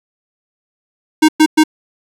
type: tone bursts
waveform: square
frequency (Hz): 311.1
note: D#4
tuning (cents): 0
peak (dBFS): -6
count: 3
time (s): 1.22-1.638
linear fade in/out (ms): 10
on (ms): 66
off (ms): 110
effects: low-pass 11000 Hz 12 dB/octave + 7-bit